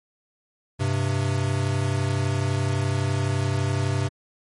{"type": "tone pair together", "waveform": "square", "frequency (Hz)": [98.96, 130.81], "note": ["G2", "C3"], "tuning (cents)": [17, 0], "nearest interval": "perfect fourth", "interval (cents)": 483, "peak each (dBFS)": -25, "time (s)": [0.79, 4.09], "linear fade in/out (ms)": 20, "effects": ["MP3 48 kbps"]}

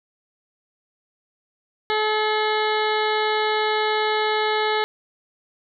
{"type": "harmonic tone", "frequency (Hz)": 429.3, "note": "A4", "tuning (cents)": -43, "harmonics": [1, 2, 3, 4, 5, 7, 8, 9, 10], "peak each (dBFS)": [-23, -24, -29, -29, -29, -33, -35, -33, -36], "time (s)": [1.9, 4.84], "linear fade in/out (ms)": 0, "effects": []}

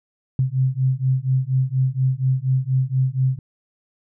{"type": "beating tone pair", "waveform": "sine", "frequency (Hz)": [128.8, 133], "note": ["C3", "C3"], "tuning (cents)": [-27, 29], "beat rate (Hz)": 4.2, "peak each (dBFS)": -20, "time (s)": [0.39, 3.39], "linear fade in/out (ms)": 2, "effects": []}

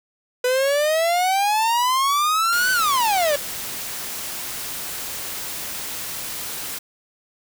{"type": "exponential two-way sweep", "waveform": "45% pulse", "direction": "up then down", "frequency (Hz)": [493.9, 1529, 559], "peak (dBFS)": -17, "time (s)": [0.44, 3.36], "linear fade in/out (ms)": 5, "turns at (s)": 2.72}
{"type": "noise", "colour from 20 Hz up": "white", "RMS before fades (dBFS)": -30, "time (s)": [2.52, 6.79], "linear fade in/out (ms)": 10}
{"effects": []}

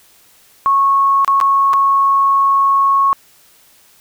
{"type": "tone with dropouts", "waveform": "sine", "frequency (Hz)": 1100, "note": "C#6", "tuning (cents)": -14, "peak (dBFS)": -9, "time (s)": [0.66, 3.13], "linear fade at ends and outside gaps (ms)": 0, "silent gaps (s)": [[1.247, 1.278], [1.402, 1.412], [1.733, 1.737]], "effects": ["white hiss -49 dBFS RMS until 4 s"]}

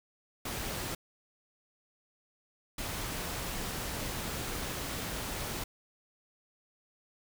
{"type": "noise bursts at uneven times", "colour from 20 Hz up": "pink", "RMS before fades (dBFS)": -37, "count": 2, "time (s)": [[0.45, 0.95], [2.78, 5.64]], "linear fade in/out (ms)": 5, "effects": []}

